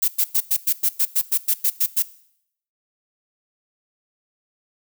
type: noise bursts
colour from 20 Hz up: violet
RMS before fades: -18 dBFS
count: 13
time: 0.02-2.026 s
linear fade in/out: 10 ms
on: 62 ms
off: 100 ms
effects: noise-tail reverb RT60 0.7 s tail -19 dB re dry